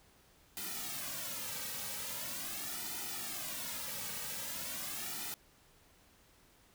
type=noise with flanger; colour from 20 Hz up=white; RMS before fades=-41 dBFS; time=0.57-5.34 s; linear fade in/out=0 ms; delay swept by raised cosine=1.8 to 2.9 ms; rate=0.42 Hz; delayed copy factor=-0.95; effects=pink hiss -65 dBFS RMS until 6.74 s